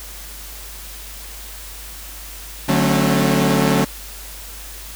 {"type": "chord", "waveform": "sawtooth", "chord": "D major seventh", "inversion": "none", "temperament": "equal with one note detuned", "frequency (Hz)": [146.83, 185, 220, 270.1], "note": ["D3", "F#3", "A3", "C#4"], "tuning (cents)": [0, 0, 0, -45], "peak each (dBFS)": -16, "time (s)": [2.68, 3.85], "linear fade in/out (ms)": 10, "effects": ["added 50 Hz sine -36 dBFS peak until 4.95 s", "white hiss -36 dBFS RMS until 4.95 s"]}